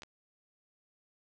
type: clicks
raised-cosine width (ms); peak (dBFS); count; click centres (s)
0.2; -29; 2; 0.021 / 0.034
effects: resampled to 24000 Hz